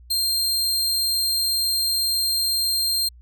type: tone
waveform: sawtooth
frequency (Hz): 4186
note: C8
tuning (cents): 0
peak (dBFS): -17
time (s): 0.1-3.09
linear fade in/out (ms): 10
effects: added 60 Hz sine -44 dBFS peak until 3.21 s